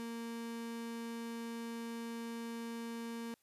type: tone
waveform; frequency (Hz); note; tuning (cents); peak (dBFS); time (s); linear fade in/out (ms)
35% pulse; 231.5; A#3; -12; -39; 0-3.34; 0
effects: white hiss -75 dBFS RMS until 3.42 s + resampled to 32000 Hz